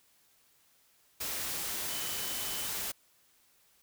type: tone in noise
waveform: sine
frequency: 3026 Hz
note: F#7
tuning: 38 cents sharp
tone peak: -44 dBFS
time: 1.89-2.67 s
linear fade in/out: 10 ms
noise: white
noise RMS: -36 dBFS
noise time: 1.2-2.92 s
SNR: -11 dB
effects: white hiss -67 dBFS RMS until 3.82 s